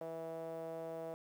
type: tone with band-pass filter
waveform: sawtooth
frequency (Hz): 163.4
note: E3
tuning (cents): -15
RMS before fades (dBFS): -44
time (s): 0.01-1.14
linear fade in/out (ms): 0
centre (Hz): 590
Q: 5.5
effects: 11-bit